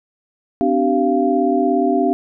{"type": "tone cluster", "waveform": "sine", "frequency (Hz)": [258, 295.1, 385.2, 693], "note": ["C4", "D4", "G4", "F5"], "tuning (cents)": [-24, 8, -30, -14], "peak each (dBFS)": -19, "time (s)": [0.61, 2.13], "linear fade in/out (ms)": 0, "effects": []}